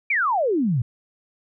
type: exponential sweep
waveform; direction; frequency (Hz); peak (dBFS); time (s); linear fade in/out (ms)
sine; down; 2418 to 109.7; -18; 0.1-0.82; 5
effects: none